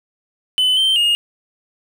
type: tone with pitch steps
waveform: triangle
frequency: 3019 / 3121 / 2848 Hz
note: F#7 / G7 / F7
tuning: +34 / -8 / +33 cents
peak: -11 dBFS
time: 0.58-1.15 s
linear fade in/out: 0 ms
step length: 190 ms
effects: none